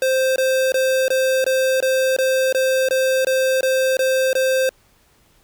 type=tone bursts; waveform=square; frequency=523.3 Hz; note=C5; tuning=in tune; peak=-16 dBFS; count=13; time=0.02-4.692 s; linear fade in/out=2 ms; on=340 ms; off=21 ms; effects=pink hiss -57 dBFS RMS until 5.43 s